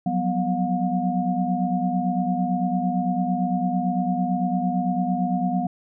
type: tone cluster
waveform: sine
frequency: 180.2 / 189.1 / 247.4 / 716 Hz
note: F#3 / F#3 / B3 / F5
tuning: -45 / +38 / +3 / +43 cents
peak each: -26 dBFS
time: 0.06-5.67 s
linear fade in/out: 5 ms
effects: none